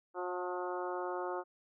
harmonic tone with a mistuned harmonic, 180 Hz, F#3, 47 cents flat, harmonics 2 / 3 / 4 / 5 / 6 / 7 / 8, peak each -39 / -42 / -43 / -43 / -46 / -45 / -50 dBFS, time 0.14-1.44 s, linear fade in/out 50 ms, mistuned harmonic 5, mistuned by -17 cents, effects none

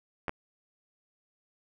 clicks, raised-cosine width 0.5 ms, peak -17 dBFS, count 2, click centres 0.282 / 0.294 s, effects none

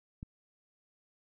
click, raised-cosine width 5 ms, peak -29 dBFS, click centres 0.229 s, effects none

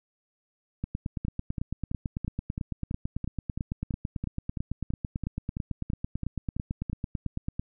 two click trains, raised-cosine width 5 ms, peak -18 / -19 dBFS, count 62 / 18, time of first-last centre 0.84-7.595 / 1.25-6.898 s, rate 9.03 / 3.01 Hz, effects none

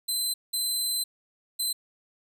20% pulse tone bursts at uneven times, 4060 Hz, B7, 47 cents sharp, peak -20 dBFS, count 3, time 0.08-0.34 / 0.53-1.04 / 1.59-1.73 s, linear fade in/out 10 ms, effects none

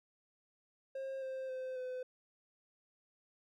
triangle tone with pitch steps, 535 / 525.8 / 516.8 / 507.9 Hz, C5 / C5 / C5 / B4, +38 / +8 / -21 / +48 cents, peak -37 dBFS, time 0.95-2.03 s, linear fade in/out 5 ms, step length 270 ms, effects none

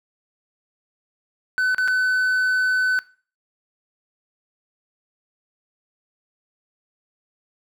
triangle tone with dropouts, 1509 Hz, F#6, 34 cents sharp, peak -16 dBFS, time 1.58-2.99 s, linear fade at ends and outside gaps 0 ms, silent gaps 1.746-1.782 / 1.877-1.882 s, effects noise-tail reverb RT60 0.4 s tail -19 dB re dry

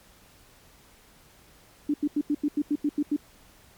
sine tone bursts, 293.7 Hz, D4, in tune, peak -21 dBFS, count 10, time 1.89-3.164 s, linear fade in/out 5 ms, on 50 ms, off 86 ms, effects pink hiss -56 dBFS RMS until 3.77 s + MP3 96 kbps

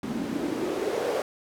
white noise with band-pass filter sweep, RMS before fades -29 dBFS, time 0.03-1.22 s, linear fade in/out 2 ms, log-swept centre 220 to 530 Hz, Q 4.2, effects none

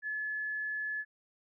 sine tone, 1716 Hz, A6, 44 cents flat, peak -33 dBFS, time 0.02-1.05 s, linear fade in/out 50 ms, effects none

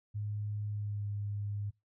sine tone with pitch glide, 104.4 to 102.49 Hz, G#2 to G#2, +10 to -22 cents, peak -34 dBFS, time 0.14-1.71 s, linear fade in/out 20 ms, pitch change -32 cents, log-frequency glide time 0.69-1.07 s, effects noise-tail reverb RT60 0.2 s tail -22 dB re dry

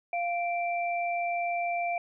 sine tone pair together, 695.5 / 2349 Hz, F5 / D7, -7 / 0 cents, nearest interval octave + major sixth, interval 2107 cents, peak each -28 / -34 dBFS, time 0.13-1.98 s, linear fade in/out 2 ms, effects none

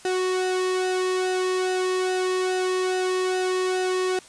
sawtooth tone with flanger, 370 Hz, F#4, in tune, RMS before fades -24 dBFS, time 0.05-4.19 s, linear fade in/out 2 ms, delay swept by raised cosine 0.9 to 1.43 ms, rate 2.4 Hz, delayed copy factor -0.6, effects white hiss -48 dBFS RMS until 4.28 s + resampled to 22050 Hz

